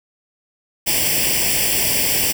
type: noise with comb filter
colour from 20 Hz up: white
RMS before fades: -18 dBFS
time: 0.86-2.33 s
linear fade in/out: 20 ms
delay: 0.38 ms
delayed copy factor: +0.85
effects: none